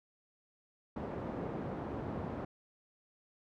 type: band-pass noise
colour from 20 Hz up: pink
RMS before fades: -40 dBFS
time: 0.96-2.45 s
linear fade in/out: 5 ms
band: 110 to 770 Hz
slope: 12 dB/octave
effects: none